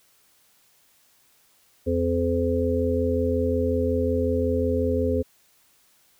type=harmonic tone; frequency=85.5 Hz; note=F2; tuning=36 cents flat; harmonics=1 / 3 / 5 / 6; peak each=-26 / -26 / -26 / -26 dBFS; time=1.86-5.23 s; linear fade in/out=20 ms; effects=white hiss -61 dBFS RMS until 6.19 s